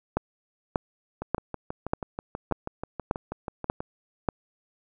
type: two click trains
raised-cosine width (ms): 1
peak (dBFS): -18 / -9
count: 17 / 8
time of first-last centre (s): 1.22-3.805 / 0.17-4.288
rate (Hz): 6.19 / 1.7
effects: none